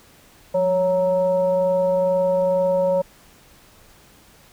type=tone with frequency modulation; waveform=sine; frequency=554.4 Hz; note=C#5; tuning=in tune; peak=-16 dBFS; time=0.54-3.02 s; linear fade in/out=10 ms; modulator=377 Hz; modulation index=0.47; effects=pink hiss -51 dBFS RMS until 4.52 s